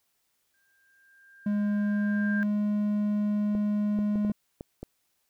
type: tone with exponential growth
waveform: sine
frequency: 1594 Hz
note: G6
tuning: 28 cents sharp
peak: -29 dBFS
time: 0.54-2.43 s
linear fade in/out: 0 ms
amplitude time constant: 410 ms
type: tone with pitch glide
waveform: triangle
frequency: 206.5 to 208.1 Hz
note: G#3 to G#3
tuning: -10 to +4 cents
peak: -22 dBFS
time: 1.46-4.32 s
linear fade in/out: 5 ms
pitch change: +14 cents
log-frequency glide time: 1.81-2.61 s
type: clicks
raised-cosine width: 2 ms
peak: -24 dBFS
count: 7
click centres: 3.551 / 3.989 / 4.157 / 4.249 / 4.298 / 4.609 / 4.83 s
effects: white hiss -74 dBFS RMS until 5.29 s